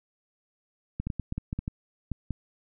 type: clicks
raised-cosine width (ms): 5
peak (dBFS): -18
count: 11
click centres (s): 1 / 1.07 / 1.102 / 1.197 / 1.324 / 1.38 / 1.529 / 1.59 / 1.679 / 2.117 / 2.307
effects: none